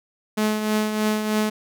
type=tone with tremolo; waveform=sawtooth; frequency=214.2 Hz; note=A3; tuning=46 cents flat; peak=-14 dBFS; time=0.37-1.5 s; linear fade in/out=10 ms; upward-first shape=triangle; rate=3.2 Hz; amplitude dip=55%; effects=none